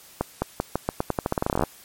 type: accelerating click train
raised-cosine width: 1 ms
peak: -8 dBFS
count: 21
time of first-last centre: 0.21-1.637 s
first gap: 210 ms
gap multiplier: 0.86
effects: white hiss -49 dBFS RMS until 1.84 s + MP3 64 kbps